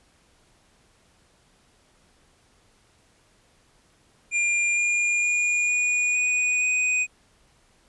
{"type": "tone with pitch steps", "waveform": "square", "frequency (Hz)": [2400, 2418, 2436, 2455, 2473, 2492], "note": ["D7", "D7", "D#7", "D#7", "D#7", "D#7"], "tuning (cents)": [37, 50, -37, -24, -11, 2], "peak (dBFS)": -21, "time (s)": [4.31, 7.07], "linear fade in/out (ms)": 50, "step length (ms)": 460, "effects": ["pink hiss -61 dBFS RMS until 7.88 s", "resampled to 24000 Hz"]}